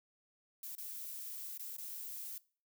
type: noise with dropouts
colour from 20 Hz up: violet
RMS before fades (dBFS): -45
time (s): 0.63-2.38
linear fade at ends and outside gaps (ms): 2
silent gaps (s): 0.752-0.781 / 1.577-1.594 / 1.767-1.782
effects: noise-tail reverb RT60 0.4 s tail -21 dB re dry